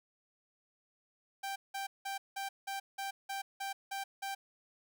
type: tone bursts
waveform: sawtooth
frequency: 785 Hz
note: G5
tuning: 2 cents sharp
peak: -33 dBFS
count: 10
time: 1.43-4.35 s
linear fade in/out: 10 ms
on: 130 ms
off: 180 ms
effects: none